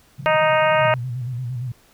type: band-pass noise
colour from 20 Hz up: pink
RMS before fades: -34 dBFS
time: 0.18-0.91 s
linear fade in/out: 5 ms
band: 130 to 170 Hz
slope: 48 dB/octave
type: harmonic tone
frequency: 311.1 Hz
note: D#4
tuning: in tune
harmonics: 2 / 3 / 4 / 5 / 6 / 7 / 8 / 9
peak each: -17 / -21 / -23 / -25 / -27 / -28 / -29 / -30 dBFS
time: 0.26-0.94 s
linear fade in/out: 0 ms
type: tone with vibrato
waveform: sine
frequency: 124 Hz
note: B2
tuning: 7 cents sharp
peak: -24 dBFS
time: 0.81-1.72 s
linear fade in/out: 5 ms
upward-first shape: square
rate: 8.7 Hz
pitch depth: 72 cents each way
effects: pink hiss -55 dBFS RMS until 1.93 s